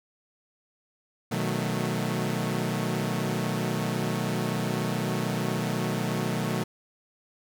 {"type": "chord", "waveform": "sawtooth", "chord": "B dominant seventh", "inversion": "none", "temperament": "equal with one note detuned", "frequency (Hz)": [123.47, 155.56, 183.83, 220], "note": ["B2", "D#3", "F#3", "A3"], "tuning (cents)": [0, 0, -11, 0], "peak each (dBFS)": -28, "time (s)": [1.31, 6.64], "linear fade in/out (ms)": 10, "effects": []}